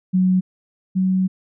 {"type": "tone pair in turn", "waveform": "sine", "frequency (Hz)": [185, 187.26], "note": ["F#3", "F#3"], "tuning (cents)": [0, 21], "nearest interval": "unison", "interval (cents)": 21, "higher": "second", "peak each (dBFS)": [-13, -15], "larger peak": "first", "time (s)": [[0.13, 0.41], [0.95, 1.28]], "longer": "second", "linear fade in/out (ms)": 20, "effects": []}